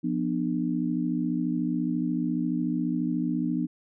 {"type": "chord", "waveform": "sine", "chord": "B diminished", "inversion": "second", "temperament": "equal with one note detuned", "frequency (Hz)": [174.61, 246.9, 301.1], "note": ["F3", "B3", "D4"], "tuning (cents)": [0, 0, 43], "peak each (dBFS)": [-30, -28, -29], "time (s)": [0.03, 3.67], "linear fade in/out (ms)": 20, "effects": []}